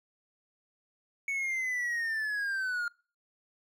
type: linear sweep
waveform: triangle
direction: down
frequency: 2228 to 1405 Hz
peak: -28 dBFS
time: 1.28-2.88 s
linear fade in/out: 2 ms
effects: noise-tail reverb RT60 0.4 s tail -26 dB re dry